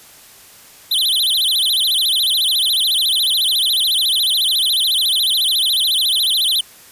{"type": "tone with vibrato", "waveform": "square", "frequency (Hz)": 3520, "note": "A7", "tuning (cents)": 0, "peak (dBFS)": -14, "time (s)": [0.91, 6.61], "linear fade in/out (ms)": 5, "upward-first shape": "sine", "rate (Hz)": 14, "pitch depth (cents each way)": 270, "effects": ["white hiss -43 dBFS RMS until 6.91 s", "resampled to 32000 Hz"]}